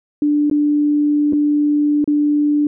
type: tone with dropouts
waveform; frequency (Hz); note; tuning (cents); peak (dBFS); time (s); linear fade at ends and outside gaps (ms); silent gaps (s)
sine; 294.7; D4; +6; -12; 0.22-2.67; 2; 0.499-0.512 / 1.326-1.332 / 2.043-2.076
effects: none